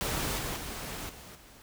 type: noise with level steps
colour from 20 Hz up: pink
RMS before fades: -32 / -35 / -39 / -48 / -54 dBFS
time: 0.01-1.62 s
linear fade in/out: 0 ms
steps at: 0.38 / 0.56 / 1.09 / 1.35 s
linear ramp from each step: 5 ms
effects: none